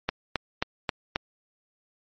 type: click train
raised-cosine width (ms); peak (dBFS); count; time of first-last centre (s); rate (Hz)
0.3; -8; 5; 0.09-1.16; 3.74
effects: MP3 32 kbps